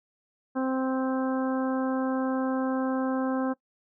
harmonic tone, 261.6 Hz, C4, in tune, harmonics 1 / 2 / 3 / 4 / 5 / 6, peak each -26 / -32 / -36 / -38 / -40 / -42 dBFS, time 0.55-3.54 s, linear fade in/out 20 ms, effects noise-tail reverb RT60 0.1 s tail -20 dB re dry

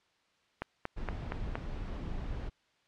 click train, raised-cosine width 0.5 ms, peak -19 dBFS, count 5, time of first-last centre 0.62-1.555 s, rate 4.28 Hz
brown noise, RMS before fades -38 dBFS, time 0.96-2.5 s, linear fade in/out 20 ms
effects white hiss -71 dBFS RMS until 2.87 s + low-pass 4000 Hz 12 dB/octave

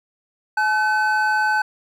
triangle tone pair together, 854.5 / 1520 Hz, G#5 / F#6, +49 / +46 cents, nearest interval minor seventh, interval 997 cents, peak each -18 / -17 dBFS, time 0.57-1.62 s, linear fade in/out 5 ms, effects none

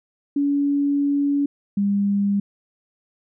sine tone pair in turn, 284.1 / 200.9 Hz, C#4 / G3, +43 / +43 cents, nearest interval tritone, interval 600 cents, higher first, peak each -17 dBFS, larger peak neither, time 0.36-1.46 / 1.77-2.4 s, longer first, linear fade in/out 5 ms, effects none

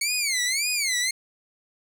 15% pulse tone with vibrato, 2200 Hz, C#7, 14 cents flat, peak -16 dBFS, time 0.01-1.11 s, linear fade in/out 5 ms, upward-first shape sine, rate 1.8 Hz, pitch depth 210 cents each way, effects none

